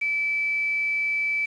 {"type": "tone with quantisation", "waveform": "sine", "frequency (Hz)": 2312, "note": "D7", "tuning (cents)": -28, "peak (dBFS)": -22, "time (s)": [0.01, 1.46], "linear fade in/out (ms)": 10, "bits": 7, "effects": ["low-pass 6000 Hz 12 dB/octave"]}